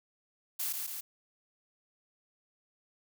blue noise with echo, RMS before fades -34 dBFS, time 0.59-0.73 s, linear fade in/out 10 ms, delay 140 ms, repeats 2, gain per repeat -3 dB, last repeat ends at 1.01 s, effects none

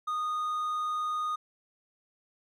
triangle tone, 1234 Hz, D#6, 15 cents flat, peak -27 dBFS, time 0.07-1.36 s, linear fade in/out 10 ms, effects none

